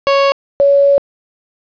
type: tone pair in turn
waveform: 30% pulse / sine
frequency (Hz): 554.4 / 561.8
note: C#5 / C#5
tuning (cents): 0 / +23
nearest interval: unison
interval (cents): 23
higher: second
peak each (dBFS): -6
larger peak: neither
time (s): 0.07-0.32 / 0.6-0.98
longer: second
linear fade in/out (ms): 0
effects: resampled to 11025 Hz + 7-bit